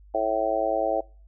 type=harmonic tone; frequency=110 Hz; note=A2; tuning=in tune; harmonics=3 / 4 / 5 / 6 / 7; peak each=-33 / -32 / -27 / -25 / -28 dBFS; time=0.14-1.01 s; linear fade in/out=10 ms; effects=noise-tail reverb RT60 0.4 s tail -24 dB re dry + added 50 Hz sine -48 dBFS peak until 1.27 s